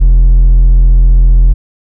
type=tone with hard clipping; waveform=sine; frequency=42.44 Hz; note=F1; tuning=49 cents flat; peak=-3 dBFS; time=0-1.54 s; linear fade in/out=20 ms; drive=3 dB; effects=none